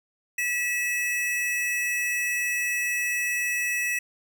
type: tone pair together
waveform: square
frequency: 1946 / 2593 Hz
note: B6 / E7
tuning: -26 / -29 cents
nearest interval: perfect fourth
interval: 497 cents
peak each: -28 dBFS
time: 0.38-3.99 s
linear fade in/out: 5 ms
effects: none